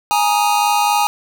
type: chord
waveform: square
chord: Ab suspended second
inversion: none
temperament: just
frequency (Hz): 830.6 / 934.4 / 1245.9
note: Ab5 / Bb5 / Eb6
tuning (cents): 0 / +4 / +2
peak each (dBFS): -16 / -19 / -22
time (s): 0.11-1.07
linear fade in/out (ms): 0
effects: none